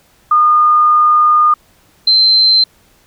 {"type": "tone pair in turn", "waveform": "sine", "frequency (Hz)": [1220, 4104], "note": ["D#6", "C8"], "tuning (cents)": [-34, -34], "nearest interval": "octave + major sixth", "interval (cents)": 2100, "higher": "second", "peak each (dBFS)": -6, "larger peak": "neither", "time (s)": [[0.31, 1.54], [2.07, 2.64]], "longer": "first", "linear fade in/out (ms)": 5, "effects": ["pink hiss -51 dBFS RMS until 3.06 s"]}